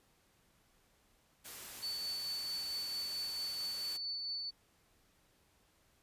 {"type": "noise", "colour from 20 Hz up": "white", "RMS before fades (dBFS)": -48, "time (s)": [1.44, 3.98], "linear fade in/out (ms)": 20}
{"type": "tone with tremolo", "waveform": "sine", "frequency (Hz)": 4490, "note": "C#8", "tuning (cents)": 21, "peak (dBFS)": -36, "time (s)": [1.82, 4.51], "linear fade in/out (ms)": 20, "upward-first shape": "triangle", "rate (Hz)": 4.5, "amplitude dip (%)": 30}
{"effects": ["pink hiss -71 dBFS RMS until 6.02 s", "resampled to 32000 Hz"]}